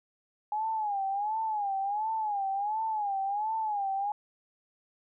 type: tone with vibrato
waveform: sine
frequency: 830.6 Hz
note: G#5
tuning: in tune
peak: -28 dBFS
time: 0.52-4.12 s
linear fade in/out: 2 ms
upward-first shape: sine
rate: 1.4 Hz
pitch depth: 120 cents each way
effects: none